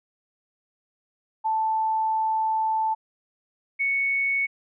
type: tone pair in turn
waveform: sine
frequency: 880 / 2217 Hz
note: A5 / C#7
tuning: 0 / 0 cents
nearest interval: octave + major third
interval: 1600 cents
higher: second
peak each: -21 dBFS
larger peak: neither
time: 1.44-2.95 / 3.79-4.47 s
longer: first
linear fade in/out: 20 ms
effects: none